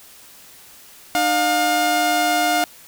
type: tone pair together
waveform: sawtooth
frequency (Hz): 303.5 / 711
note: D#4 / F5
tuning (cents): -43 / +31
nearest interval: octave + minor third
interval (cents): 1474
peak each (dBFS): -20 / -13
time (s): 1.15-2.64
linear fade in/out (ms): 0
effects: white hiss -45 dBFS RMS until 2.87 s